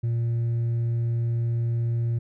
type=tone with hard clipping; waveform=triangle; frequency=117 Hz; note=A#2; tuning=7 cents sharp; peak=-21 dBFS; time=0.03-2.19 s; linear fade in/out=10 ms; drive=1 dB; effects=none